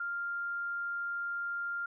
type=tone; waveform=sine; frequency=1396.9 Hz; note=F6; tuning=in tune; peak=-33 dBFS; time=0-1.86 s; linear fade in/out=5 ms; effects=none